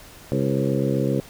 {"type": "harmonic tone with a mistuned harmonic", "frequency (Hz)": 67.7, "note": "C#2", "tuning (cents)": -40, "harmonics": [2, 3, 4, 5, 6, 7, 8], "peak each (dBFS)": [-24, -26, -27, -28, -29, -29, -30], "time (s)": [0.32, 1.2], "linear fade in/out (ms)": 0, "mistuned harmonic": 7, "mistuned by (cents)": 43, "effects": ["pink hiss -45 dBFS RMS until 1.29 s"]}